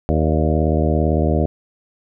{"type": "harmonic tone with a mistuned harmonic", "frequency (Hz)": 77.8, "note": "D#2", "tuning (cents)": 0, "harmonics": [1, 2, 3, 4, 5, 6, 7, 8, 9], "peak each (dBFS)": [-18, -21, -23, -24, -25, -26, -26, -27, -28], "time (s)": [0.09, 1.46], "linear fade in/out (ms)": 0, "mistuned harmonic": 7, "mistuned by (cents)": 55, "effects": []}